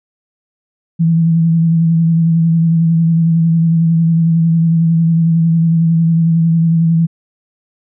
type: tone with vibrato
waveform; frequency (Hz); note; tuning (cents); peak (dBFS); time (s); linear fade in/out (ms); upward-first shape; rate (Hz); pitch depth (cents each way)
sine; 164.9; E3; +1; -8; 0.99-7.07; 20; sine; 11; 27
effects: none